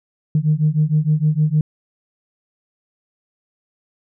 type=beating tone pair; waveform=sine; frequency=150 / 156.5 Hz; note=D3 / D#3; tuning=+37 / +10 cents; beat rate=6.5 Hz; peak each=-16 dBFS; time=0.35-1.61 s; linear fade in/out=2 ms; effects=tanh soft clip ceiling -7 dBFS